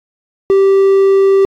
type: tone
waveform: triangle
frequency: 390 Hz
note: G4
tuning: 9 cents flat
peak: -4 dBFS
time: 0.5-1.45 s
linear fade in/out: 0 ms
effects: AAC 64 kbps